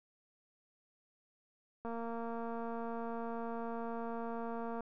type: click train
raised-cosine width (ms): 1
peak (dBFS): -29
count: 684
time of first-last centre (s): 1.85-4.807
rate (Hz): 231
effects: none